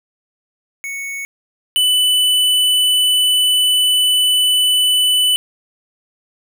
square tone pair in turn, 2217 / 2990 Hz, C#7 / F#7, 0 / +17 cents, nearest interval perfect fourth, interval 517 cents, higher second, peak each -24 / -12 dBFS, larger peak second, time 0.84-1.25 / 1.76-5.36 s, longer second, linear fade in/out 0 ms, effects none

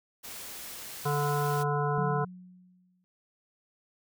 white noise, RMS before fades -42 dBFS, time 0.23-1.64 s, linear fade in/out 20 ms
harmonic tone, 145.7 Hz, D3, 13 cents flat, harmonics 1 / 3 / 5 / 7 / 9 / 10, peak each -29 / -32 / -34 / -33 / -38 / -40 dBFS, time 1.05-2.25 s, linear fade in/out 10 ms
sine tone with exponential decay, 181.8 Hz, F#3, 30 cents flat, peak -30 dBFS, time 1.98-3.04 s, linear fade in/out 0 ms, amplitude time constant 230 ms
effects none

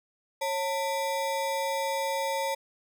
square ring-modulated tone, 724 Hz, F#5, 38 cents flat, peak -25 dBFS, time 0.41-2.55 s, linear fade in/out 10 ms, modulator 177 Hz, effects none

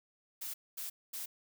blue noise bursts, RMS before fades -41 dBFS, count 3, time 0.41-1.26 s, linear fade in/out 10 ms, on 130 ms, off 230 ms, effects none

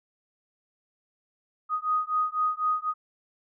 sine beating tone pair, 1244.5 / 1248.5 Hz, D#6 / D#6, 0 / +6 cents, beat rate 4 Hz, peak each -27 dBFS, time 1.69-2.94 s, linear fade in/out 50 ms, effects none

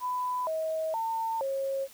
sine tone with pitch steps, 998 / 637 / 902 / 543 Hz, B5 / D#5 / A5 / C#5, +18 / +41 / +43 / -36 cents, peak -28 dBFS, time 0-1.88 s, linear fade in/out 50 ms, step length 470 ms, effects white hiss -53 dBFS RMS until 1.93 s

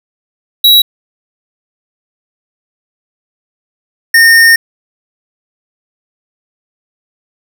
square tone pair in turn, 3879 / 1830.6 Hz, B7 / A#6, -32 / -32 cents, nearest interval octave + minor second, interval 1300 cents, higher first, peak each -3 dBFS, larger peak neither, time 0.64-0.82 / 4.14-4.56 s, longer second, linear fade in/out 5 ms, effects none

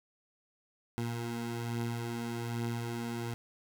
20% pulse beating tone pair, 116.54 / 117.74 Hz, A#2 / A#2, 0 / +18 cents, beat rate 1.2 Hz, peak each -37 / -30 dBFS, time 0.98-3.34 s, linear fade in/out 0 ms, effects none

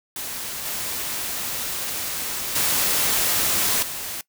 white noise with level steps, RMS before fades -31 / -28 / -21 / -31 dBFS, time 0.16-4.21 s, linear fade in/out 2 ms, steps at 0.65 / 2.55 / 3.82 s, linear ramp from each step 10 ms, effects noise-tail reverb RT60 0.1 s tail -21 dB re dry

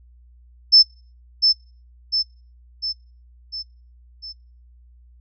sine tone with echo, 5274 Hz, E8, in tune, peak -7 dBFS, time 0.72-0.83 s, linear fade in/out 20 ms, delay 700 ms, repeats 5, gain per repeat -5 dB, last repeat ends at 4.33 s, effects noise-tail reverb RT60 0.4 s tail -26 dB re dry + added 60 Hz sine -47 dBFS peak until 5.2 s

